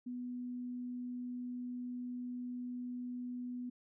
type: tone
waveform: sine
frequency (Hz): 246.9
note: B3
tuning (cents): 0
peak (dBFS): -39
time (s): 0.06-3.7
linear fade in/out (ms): 10
effects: none